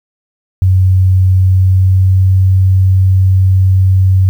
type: tone with pitch glide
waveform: sine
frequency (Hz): 93.4 to 94.43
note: F#2 to F#2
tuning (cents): +17 to +36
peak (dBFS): -5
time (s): 0.62-4.29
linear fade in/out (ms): 0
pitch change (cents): +19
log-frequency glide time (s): 1.33-2.31
effects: 7-bit